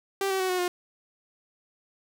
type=tone with pitch steps; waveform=sawtooth; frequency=391.4 / 382.5 / 373.7 / 365.2 / 356.8 Hz; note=G4 / G4 / F#4 / F#4 / F4; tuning=-3 / -42 / +17 / -23 / +37 cents; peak=-21 dBFS; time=0.21-0.68 s; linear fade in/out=2 ms; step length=94 ms; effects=none